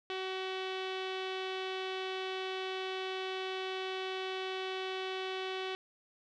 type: tone with low-pass filter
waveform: sawtooth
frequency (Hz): 377.1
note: F#4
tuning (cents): +33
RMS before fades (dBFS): -38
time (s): 0.1-5.75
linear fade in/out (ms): 0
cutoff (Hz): 3300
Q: 3.2
effects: none